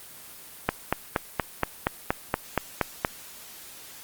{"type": "click train", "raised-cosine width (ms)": 0.5, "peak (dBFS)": -6, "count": 11, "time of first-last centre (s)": [0.69, 3.048], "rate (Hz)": 4.24, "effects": ["white hiss -45 dBFS RMS until 4.03 s", "Opus 24 kbps"]}